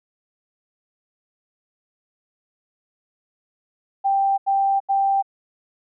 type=tone bursts; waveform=sine; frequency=786 Hz; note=G5; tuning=4 cents sharp; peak=-16 dBFS; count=3; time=4.04-5.226 s; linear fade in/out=20 ms; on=340 ms; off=83 ms; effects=none